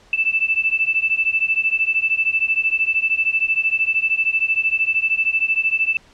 sine beating tone pair, 2637 / 2650 Hz, E7 / E7, 0 / +9 cents, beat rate 13 Hz, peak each -19 dBFS, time 0.13-5.97 s, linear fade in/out 2 ms, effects pink hiss -51 dBFS RMS until 6.13 s + low-pass 6000 Hz 12 dB/octave

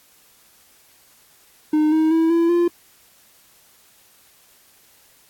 triangle tone with pitch steps, 306.1 / 315.6 / 325.4 / 335.5 / 346 Hz, D#4 / D#4 / E4 / E4 / F4, -28 / +25 / -22 / +31 / -16 cents, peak -12 dBFS, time 1.73-2.68 s, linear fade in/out 5 ms, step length 190 ms, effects white hiss -54 dBFS RMS until 5.29 s + AAC 64 kbps

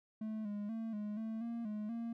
triangle tone with pitch steps, 217.5 / 206.1 / 224.9 / 209.1 / 222.1 / 232.9 / 211.3 / 231.7 Hz, A3 / G#3 / A3 / G#3 / A3 / A#3 / G#3 / A#3, -20 / -13 / +38 / +12 / +16 / -1 / +30 / -10 cents, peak -36 dBFS, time 0.21-2.13 s, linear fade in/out 5 ms, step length 240 ms, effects none

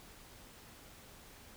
silence, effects pink hiss -56 dBFS RMS until 1.56 s

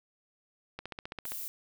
click train, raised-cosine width 0.3 ms, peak -23 dBFS, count 9, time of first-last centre 0.79-1.32 s, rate 15.1 Hz
violet noise, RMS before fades -39 dBFS, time 1.25-1.48 s, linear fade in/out 0 ms
effects none

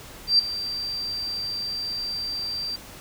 sine tone with ADSR envelope, 4699 Hz, D8, in tune, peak -12 dBFS, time 0.27-2.76 s, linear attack 120 ms, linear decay 7 ms, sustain -15 dB, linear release 6 ms, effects pink hiss -43 dBFS RMS until 3 s

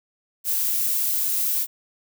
violet noise with high-pass filter sweep, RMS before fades -23 dBFS, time 0.44-1.67 s, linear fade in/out 50 ms, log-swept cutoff 480 to 310 Hz, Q 1.6, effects none

